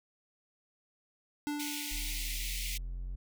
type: tone with exponential decay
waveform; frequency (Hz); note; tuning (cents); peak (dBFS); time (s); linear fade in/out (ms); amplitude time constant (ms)
square; 293.7; D4; 0; -32; 1.47-2.58; 0; 240
type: high-pass noise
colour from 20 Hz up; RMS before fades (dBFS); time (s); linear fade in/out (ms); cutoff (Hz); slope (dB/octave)
pink; -39; 1.59-2.78; 10; 2000; 96
type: linear sweep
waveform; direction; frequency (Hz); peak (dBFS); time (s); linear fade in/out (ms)
triangle; up; 37.59 to 45.18; -34; 1.91-3.16; 10
effects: none